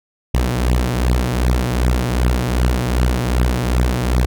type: beating tone pair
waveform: sawtooth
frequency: 60 / 62.6 Hz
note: B1 / B1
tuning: -49 / +24 cents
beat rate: 2.6 Hz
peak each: -14 / -13 dBFS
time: 0.34-4.26 s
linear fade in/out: 5 ms
effects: none